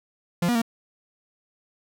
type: tone with pitch steps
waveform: 45% pulse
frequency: 173.3 / 240.6 / 229.9 Hz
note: F3 / B3 / A#3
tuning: -13 / -45 / -24 cents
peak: -20 dBFS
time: 0.42-0.618 s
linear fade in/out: 5 ms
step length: 66 ms
effects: none